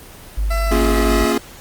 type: tone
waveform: sine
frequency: 50.8 Hz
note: G#1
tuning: 38 cents flat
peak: -16 dBFS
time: 0.37-1.25 s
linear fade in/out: 10 ms
type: tone with pitch glide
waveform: 20% pulse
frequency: 670 to 645.3 Hz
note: E5 to E5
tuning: +28 to -37 cents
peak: -17 dBFS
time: 0.5-1.33 s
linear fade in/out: 10 ms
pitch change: -65 cents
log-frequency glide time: 0.67-0.81 s
type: chord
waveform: square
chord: Bb minor seventh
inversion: none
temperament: equal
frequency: 233.1 / 277.2 / 349.2 / 415.3 Hz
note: Bb3 / Db4 / F4 / Ab4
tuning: 0 / 0 / 0 / 0 cents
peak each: -22 dBFS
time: 0.71-1.38 s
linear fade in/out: 5 ms
effects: pink hiss -39 dBFS RMS until 1.6 s + Opus 24 kbps